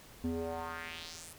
square tone with band-pass filter sweep, 82.41 Hz, E2, in tune, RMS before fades -40 dBFS, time 0.24-1.33 s, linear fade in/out 0 ms, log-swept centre 240 to 11000 Hz, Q 2.4, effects pink hiss -55 dBFS RMS until 1.38 s

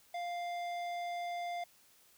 square tone with low-pass filter, 698.5 Hz, F5, in tune, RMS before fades -39 dBFS, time 0.14-1.64 s, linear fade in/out 5 ms, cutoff 4300 Hz, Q 0.6, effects white hiss -65 dBFS RMS until 2.17 s

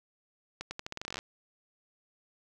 accelerating click train, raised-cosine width 0.2 ms, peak -20 dBFS, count 16, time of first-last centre 0.61-1.189 s, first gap 100 ms, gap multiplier 0.84, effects none

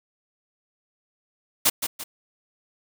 white noise with echo, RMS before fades -18 dBFS, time 1.65-1.7 s, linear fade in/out 10 ms, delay 170 ms, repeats 2, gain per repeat -8 dB, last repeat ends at 2.04 s, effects none

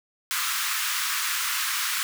pink high-pass noise, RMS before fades -27 dBFS, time 0.31-2.03 s, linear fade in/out 0 ms, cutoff 1100 Hz, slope 48 dB/octave, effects none

